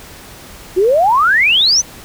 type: exponential sweep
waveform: sine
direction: up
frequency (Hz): 348.6 to 6300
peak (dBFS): -8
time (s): 0.76-1.82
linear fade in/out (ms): 20
effects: pink hiss -36 dBFS RMS until 2.04 s